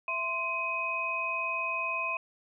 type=tone cluster; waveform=sine; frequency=664 / 1042 / 2518 Hz; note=E5 / C6 / D#7; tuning=+12 / -7 / +20 cents; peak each=-39 / -34 / -31 dBFS; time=0.08-2.17 s; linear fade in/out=2 ms; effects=none